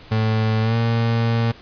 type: tone with pitch glide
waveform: 35% pulse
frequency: 110 to 115.34 Hz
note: A2 to A#2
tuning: 0 to -18 cents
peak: -15 dBFS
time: 0.11-1.52 s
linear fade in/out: 10 ms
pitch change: +82 cents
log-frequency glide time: 0.61-0.76 s
effects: pink hiss -44 dBFS RMS until 1.61 s + resampled to 11025 Hz

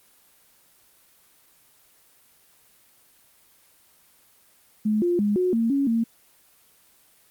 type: tone with pitch steps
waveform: sine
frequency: 213.8 / 350 / 206.5 / 364.5 / 228.7 / 277.9 / 228.9 Hz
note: A3 / F4 / G#3 / F#4 / A#3 / C#4 / A#3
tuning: -49 / +4 / -10 / -26 / -33 / +4 / -31 cents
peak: -19 dBFS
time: 4.85-6.04 s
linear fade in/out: 10 ms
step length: 170 ms
effects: white hiss -58 dBFS RMS until 7.3 s + Opus 24 kbps

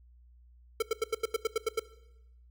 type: tone bursts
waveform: square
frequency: 447.2 Hz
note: A4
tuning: 28 cents sharp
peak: -26 dBFS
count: 10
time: 0.8-1.796 s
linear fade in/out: 5 ms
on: 24 ms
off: 84 ms
effects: noise-tail reverb RT60 0.9 s tail -18 dB re dry + added 60 Hz sine -55 dBFS peak until 2.5 s

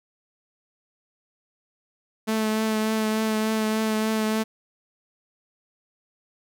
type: tone with vibrato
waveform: sawtooth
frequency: 218.2 Hz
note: A3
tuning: 14 cents flat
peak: -18 dBFS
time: 2.27-4.44 s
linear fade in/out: 20 ms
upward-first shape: triangle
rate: 3.4 Hz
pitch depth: 20 cents each way
effects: none

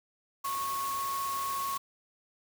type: tone in noise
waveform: sine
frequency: 1100 Hz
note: C#6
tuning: 14 cents flat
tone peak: -31 dBFS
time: 0.44-1.78 s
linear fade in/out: 10 ms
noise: white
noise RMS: -40 dBFS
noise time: 0.44-1.78 s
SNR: +6 dB
effects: none

